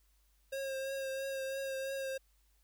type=tone with vibrato; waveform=square; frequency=538 Hz; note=C5; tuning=48 cents sharp; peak=-37 dBFS; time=0.52-2.18 s; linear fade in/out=10 ms; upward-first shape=triangle; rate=3 Hz; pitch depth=26 cents each way; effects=added 50 Hz sine -68 dBFS peak until 2.63 s + white hiss -75 dBFS RMS until 2.63 s